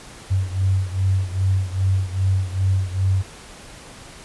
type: beating tone pair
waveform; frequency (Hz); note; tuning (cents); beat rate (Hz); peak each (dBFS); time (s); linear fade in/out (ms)
sine; 94.3 / 96.8; F#2 / G2; +33 / -21; 2.5; -19 / -22; 0.3-3.23; 20
effects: pink hiss -41 dBFS RMS until 4.24 s + resampled to 24000 Hz